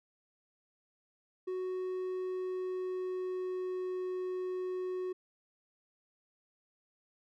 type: tone with pitch glide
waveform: triangle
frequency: 370 to 367.9 Hz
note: F#4 to F#4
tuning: 0 to -10 cents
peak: -32 dBFS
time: 1.47-5.13 s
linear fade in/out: 10 ms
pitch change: -10 cents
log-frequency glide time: 2.23-4.06 s
effects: none